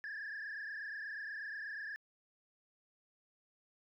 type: tone with frequency modulation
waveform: sine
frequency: 1708 Hz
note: G#6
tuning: 48 cents sharp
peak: -39 dBFS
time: 0.04-1.96 s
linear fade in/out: 0 ms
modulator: 28.3 Hz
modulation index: 2.8
effects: tanh soft clip ceiling -39 dBFS